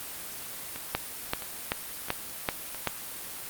two click trains, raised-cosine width 0.3 ms, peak -21 / -9 dBFS, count 4 / 6, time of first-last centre 0.76-2.747 / 0.95-2.873 s, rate 1.51 / 2.6 Hz, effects white hiss -39 dBFS RMS until 3.49 s + Opus 32 kbps

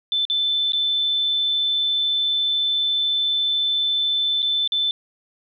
sine tone with dropouts, 3526 Hz, A7, 3 cents sharp, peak -18 dBFS, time 0.12-4.91 s, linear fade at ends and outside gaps 1 ms, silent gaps 0.252-0.299 / 0.721-0.733 / 4.421-4.427 / 4.676-4.721 s, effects none

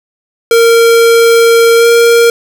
square tone with pitch glide, 462.2 to 467 Hz, A#4 to A#4, -15 to +3 cents, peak -4 dBFS, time 0.51-2.3 s, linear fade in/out 2 ms, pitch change +18 cents, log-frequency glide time 1.76-1.87 s, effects 7-bit

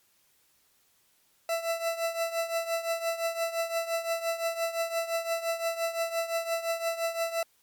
40% pulse tone with tremolo, 666 Hz, E5, 18 cents sharp, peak -24 dBFS, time 1.49-7.43 s, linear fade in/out 2 ms, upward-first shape triangle, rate 5.8 Hz, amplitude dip 80%, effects white hiss -67 dBFS RMS until 7.62 s + MP3 96 kbps

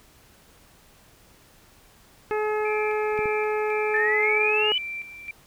harmonic tone, 426 Hz, G#4, 44 cents sharp, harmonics 1 / 2 / 3 / 4 / 5 / 6, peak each -24 / -30 / -34 / -36 / -38 / -40 dBFS, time 2.31-4.72 s, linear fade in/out 0 ms
sine tone with tremolo, 2349 Hz, D7, in tune, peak -30 dBFS, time 2.65-5.31 s, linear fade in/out 2 ms, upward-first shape square, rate 1.9 Hz, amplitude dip 65%
clicks, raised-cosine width 3 ms, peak -23 dBFS, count 2, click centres 3.191 / 3.257 s
sine exponential sweep, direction up, 1742 to 3034 Hz, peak -21 dBFS, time 3.94-4.78 s, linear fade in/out 2 ms
effects pink hiss -55 dBFS RMS until 5.46 s

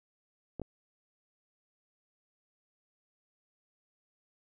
clicks, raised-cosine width 2 ms, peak -25 dBFS, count 2, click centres 0.597 / 0.617 s, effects none

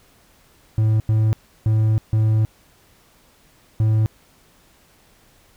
triangle tone bursts at uneven times, 109.2 Hz, A2, 13 cents flat, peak -12 dBFS, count 5, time 0.78-1 / 1.09-1.33 / 1.66-1.98 / 2.13-2.45 / 3.8-4.06 s, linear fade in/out 0 ms, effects pink hiss -55 dBFS RMS until 5.56 s

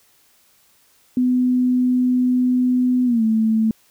sine tone with pitch glide, 250.9 to 221 Hz, B3 to A3, +28 to +8 cents, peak -14 dBFS, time 1.17-3.71 s, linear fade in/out 2 ms, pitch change -220 cents, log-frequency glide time 3.05-3.23 s, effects white hiss -57 dBFS RMS until 3.9 s

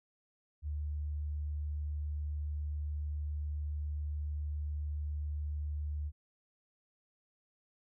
sine tone, 74.4 Hz, D2, 23 cents sharp, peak -34 dBFS, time 0.62-6.12 s, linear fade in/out 50 ms, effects none

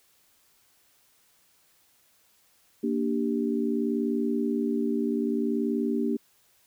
sine chord, G minor, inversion first, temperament equal, 233.1 / 293.7 / 392 Hz, Bb3 / D4 / G4, 0 / 0 / 0 cents, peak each -27 / -29 / -30 dBFS, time 2.83-6.17 s, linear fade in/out 10 ms, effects white hiss -64 dBFS RMS until 6.66 s

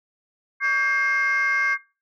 sine tone cluster, 1138 / 1590 / 2129 Hz, C#6 / G6 / C7, +45 / +24 / +30 cents, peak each -26 / -21 / -21 dBFS, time 0.6-1.78 s, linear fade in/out 50 ms, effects noise-tail reverb RT60 0.3 s tail -19 dB re dry + tanh soft clip ceiling -14 dBFS

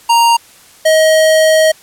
square tone pair in turn, 932.3 / 631.7 Hz, A#5 / D#5, 0 / +26 cents, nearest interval perfect fifth, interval 674 cents, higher first, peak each -7 dBFS, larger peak neither, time 0.09-0.37 / 0.85-1.72 s, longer second, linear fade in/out 10 ms, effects white hiss -42 dBFS RMS until 1.82 s + low-pass 12000 Hz 12 dB/octave

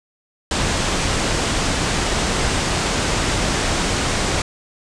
pink low-pass noise, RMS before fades -20 dBFS, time 0.51-4.42 s, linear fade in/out 2 ms, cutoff 8800 Hz, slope 48 dB/octave, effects none

